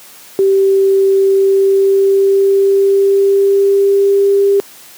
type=tone with pitch glide; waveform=sine; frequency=389.1 to 398.4 Hz; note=G4 to G4; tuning=-13 to +28 cents; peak=-7 dBFS; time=0.39-4.6 s; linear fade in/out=0 ms; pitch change=+41 cents; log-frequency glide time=1.22-4.48 s; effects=white hiss -38 dBFS RMS until 4.97 s + high-pass 150 Hz 12 dB/octave